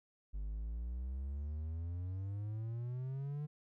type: exponential sweep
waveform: triangle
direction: up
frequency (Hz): 49 to 150.8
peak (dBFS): -36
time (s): 0.33-3.47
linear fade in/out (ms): 20
effects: none